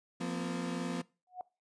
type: chord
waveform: 35% pulse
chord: F suspended fourth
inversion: none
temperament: equal with one note detuned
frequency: 174.61 / 233.1 / 255.8 Hz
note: F3 / Bb3 / C4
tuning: 0 / 0 / -39 cents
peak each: -36 / -39 / -37 dBFS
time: 0.2-1.02 s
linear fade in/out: 10 ms
type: tone with exponential growth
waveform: sine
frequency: 730 Hz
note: F#5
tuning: 24 cents flat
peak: -34 dBFS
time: 1.27-1.41 s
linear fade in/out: 1 ms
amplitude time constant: 29 ms
effects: noise-tail reverb RT60 0.3 s tail -22 dB re dry + resampled to 22050 Hz